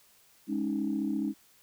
sine chord, Ab suspended fourth, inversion none, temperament just, 207.7 / 276.9 / 311.5 Hz, Ab3 / Db4 / Eb4, 0 / -2 / +2 cents, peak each -32 dBFS, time 0.47-1.34 s, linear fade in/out 50 ms, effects tanh soft clip ceiling -19 dBFS + white hiss -62 dBFS RMS until 1.62 s

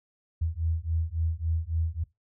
sine beating tone pair, 80 / 83.6 Hz, D#2 / E2, +49 / +25 cents, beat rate 3.6 Hz, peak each -29 dBFS, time 0.41-2.04 s, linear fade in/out 10 ms, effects noise-tail reverb RT60 0.2 s tail -20 dB re dry

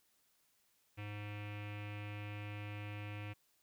square tone with low-pass filter, 103.83 Hz, G#2, in tune, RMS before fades -45 dBFS, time 0.97-3.34 s, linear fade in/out 20 ms, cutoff 2500 Hz, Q 5.3, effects white hiss -75 dBFS RMS until 3.62 s

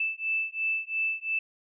sine beating tone pair, 2637 / 2639.9 Hz, E7 / E7, 0 / +2 cents, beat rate 2.9 Hz, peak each -30 dBFS, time 0-1.39 s, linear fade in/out 5 ms, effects none

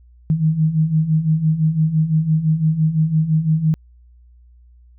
sine beating tone pair, 153.6 / 159.5 Hz, D#3 / D#3, -22 / +43 cents, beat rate 5.9 Hz, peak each -20 / -15 dBFS, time 0.3-3.74 s, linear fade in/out 0 ms, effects added 60 Hz sine -45 dBFS peak until 4.98 s

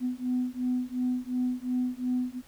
sine beating tone pair, 249.3 / 252.1 Hz, B3 / B3, +16 / +36 cents, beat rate 2.8 Hz, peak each -29 dBFS, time 0-2.42 s, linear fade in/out 50 ms, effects tanh soft clip ceiling -20 dBFS + pink hiss -57 dBFS RMS until 2.47 s

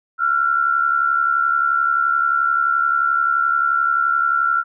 sine tone pair together, 1355 / 1426.5 Hz, E6 / F6, +47 / +36 cents, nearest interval minor second, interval 89 cents, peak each -16 / -20 dBFS, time 0.18-4.64 s, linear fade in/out 50 ms, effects none

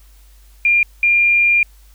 sine tone pair in turn, 2400 / 2400 Hz, D7 / D7, +37 / +37 cents, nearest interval unison, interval 0 cents, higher neither, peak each -10 dBFS, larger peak neither, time 0.65-0.83 / 1.03-1.63 s, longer second, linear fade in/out 2 ms, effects added 50 Hz sine -43 dBFS peak until 1.94 s + white hiss -54 dBFS RMS until 1.94 s

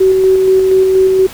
sine tone with tremolo, 378.4 Hz, F#4, 39 cents sharp, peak -5 dBFS, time 0-1.27 s, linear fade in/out 10 ms, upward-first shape square, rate 4.2 Hz, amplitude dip 25%, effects pink hiss -31 dBFS RMS until 1.33 s

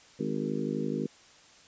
harmonic tone with a mistuned harmonic, 51.91 Hz, G#1, in tune, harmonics 3 / 4 / 5 / 6 / 7 / 8 / 9, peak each -37 / -34 / -34 / -39 / -37 / -41 / -39 dBFS, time 0.19-1.07 s, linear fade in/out 10 ms, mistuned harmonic 8, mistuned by -24 cents, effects white hiss -56 dBFS RMS until 1.67 s + resampled to 16000 Hz

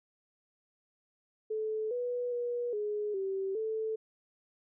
sine tone with pitch steps, 434.7 / 489.8 / 482.4 / 418.3 / 386.4 / 439.8 Hz, A4 / B4 / B4 / G#4 / G4 / A4, -21 / -14 / -41 / +12 / -25 / -1 cents, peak -31 dBFS, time 1.5-3.96 s, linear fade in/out 10 ms, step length 410 ms, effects none

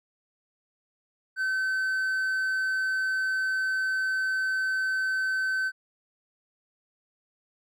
triangle tone, 1532 Hz, G6, 40 cents flat, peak -23 dBFS, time 1.36-5.72 s, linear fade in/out 50 ms, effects none

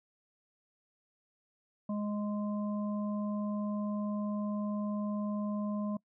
harmonic tone, 207.7 Hz, G#3, in tune, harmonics 1 / 3 / 5, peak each -32 / -42 / -46 dBFS, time 1.89-5.97 s, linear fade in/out 5 ms, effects noise-tail reverb RT60 0.1 s tail -23 dB re dry

